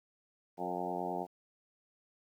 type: harmonic tone with a mistuned harmonic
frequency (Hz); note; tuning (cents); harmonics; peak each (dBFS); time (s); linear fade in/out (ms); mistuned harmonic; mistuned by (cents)
89.5; F2; +43; 2 / 3 / 4 / 5 / 6 / 7 / 8 / 9 / 10; -44 / -45 / -42 / -44 / -47 / -44 / -40 / -41 / -45; 0.57-1.27; 50; 6; +15
effects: 11-bit